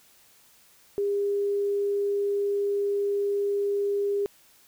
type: tone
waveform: sine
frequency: 403.7 Hz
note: G#4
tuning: 49 cents flat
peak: -23 dBFS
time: 0.98-4.26 s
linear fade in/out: 0 ms
effects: white hiss -58 dBFS RMS until 4.67 s